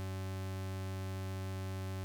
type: tone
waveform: 40% pulse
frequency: 95.1 Hz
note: F#2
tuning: 48 cents sharp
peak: -37 dBFS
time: 0-2.04 s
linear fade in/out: 0 ms
effects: none